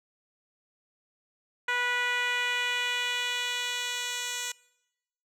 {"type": "tone with band-pass filter sweep", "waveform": "10% pulse", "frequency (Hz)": 489.8, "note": "B4", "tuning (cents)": -14, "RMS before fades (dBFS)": -30, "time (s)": [1.68, 4.52], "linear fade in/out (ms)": 5, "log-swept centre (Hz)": [1700, 5800], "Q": 1.3, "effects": ["noise-tail reverb RT60 0.9 s tail -23 dB re dry"]}